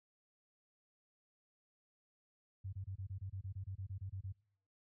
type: tone bursts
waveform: sine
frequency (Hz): 95.8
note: G2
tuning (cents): -39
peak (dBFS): -40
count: 15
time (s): 2.64-4.323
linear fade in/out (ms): 10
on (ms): 87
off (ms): 27
effects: noise-tail reverb RT60 0.6 s tail -24 dB re dry + high-pass 60 Hz 12 dB/octave